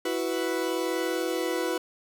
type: chord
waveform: 40% pulse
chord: E suspended second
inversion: none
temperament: equal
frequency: 329.6 / 370 / 493.9 Hz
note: E4 / F#4 / B4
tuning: 0 / 0 / 0 cents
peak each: -30 dBFS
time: 0.05-1.78 s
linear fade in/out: 5 ms
effects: none